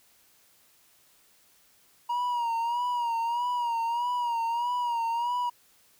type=tone with vibrato; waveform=triangle; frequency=949 Hz; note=A#5; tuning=31 cents sharp; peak=-24 dBFS; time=2.09-5.5 s; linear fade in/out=10 ms; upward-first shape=sine; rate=1.6 Hz; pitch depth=61 cents each way; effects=white hiss -62 dBFS RMS until 5.99 s